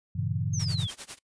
sine chord, G diminished seventh, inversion none, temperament equal with one note detuned, 98 / 116.54 / 139.88 / 164.81 Hz, G2 / Bb2 / Db3 / Fb3, 0 / 0 / +16 / 0 cents, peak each -31 / -32 / -32 / -34 dBFS, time 0.15-0.87 s, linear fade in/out 10 ms
sine exponential sweep, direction down, 6500 to 3095 Hz, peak -33 dBFS, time 0.53-0.91 s, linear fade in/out 10 ms
white noise with tremolo, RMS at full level -38 dBFS, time 0.59-1.19 s, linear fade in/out 10 ms, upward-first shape sine, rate 10 Hz, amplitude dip 95%
effects noise-tail reverb RT60 0.1 s tail -23 dB re dry + resampled to 22050 Hz

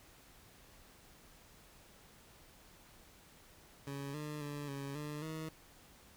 20% pulse tone with pitch steps, 139.7 / 150.1 / 145.6 / 139.1 / 149.1 / 158.3 Hz, C#3 / D3 / D3 / C#3 / D3 / D#3, +14 / +38 / -15 / +6 / +27 / +30 cents, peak -36 dBFS, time 3.87-5.49 s, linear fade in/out 2 ms, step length 270 ms, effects pink hiss -61 dBFS RMS until 6.16 s

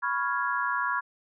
sine chord, C# dominant seventh, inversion third, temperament equal, 987.8 / 1108.7 / 1396.9 / 1661.2 Hz, B5 / C#6 / E#6 / G#6, 0 / 0 / 0 / 0 cents, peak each -31 dBFS, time 0.02-1.01 s, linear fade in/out 20 ms, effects none

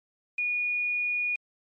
sine tone with quantisation, 2450 Hz, D#7, 27 cents flat, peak -25 dBFS, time 0.38-1.36 s, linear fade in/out 5 ms, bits 8, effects MP3 32 kbps

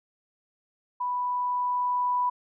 sine tone with level ramp, 987.8 Hz, B5, in tune, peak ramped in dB -26 to -22 dBFS, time 1-2.3 s, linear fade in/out 10 ms, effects none

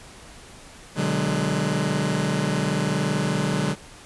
sawtooth chord, G# half-diminished seventh, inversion first, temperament just, 124.59 / 149.51 / 186.89 / 207.7 Hz, B2 / D3 / F#3 / G#3, +16 / +31 / +18 / 0 cents, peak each -27 / -21 / -22 / -24 dBFS, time 0.95-3.76 s, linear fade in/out 50 ms, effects pink hiss -45 dBFS RMS until 4.05 s + resampled to 24000 Hz

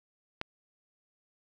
click, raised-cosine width 0.3 ms, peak -17 dBFS, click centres 0.414 s, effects none

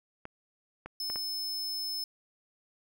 clicks, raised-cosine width 0.5 ms, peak -26 dBFS, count 4, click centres 0.254 / 0.86 / 1.1 / 1.159 s
45% pulse tone, 5220 Hz, E8, 18 cents flat, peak -33 dBFS, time 1-2.04 s, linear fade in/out 2 ms
effects none

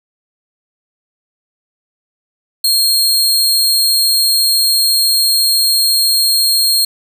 sawtooth tone, 4238 Hz, C8, 21 cents sharp, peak -7 dBFS, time 2.64-6.85 s, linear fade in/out 5 ms, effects none

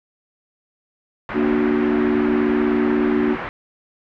white low-pass noise, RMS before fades -29 dBFS, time 1.29-3.49 s, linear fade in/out 0 ms, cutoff 1900 Hz, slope 24 dB/octave
sine chord, Bb augmented, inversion none, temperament equal, 233.1 / 293.7 / 370 Hz, Bb3 / D4 / F#4, 0 / 0 / 0 cents, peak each -20 dBFS, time 1.33-3.37 s, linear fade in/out 50 ms
effects none

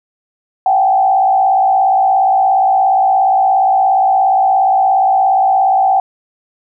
sine tone with frequency modulation, 770 Hz, G5, 31 cents flat, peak -8 dBFS, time 0.66-6 s, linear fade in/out 2 ms, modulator 57.1 Hz, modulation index 0.83, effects none

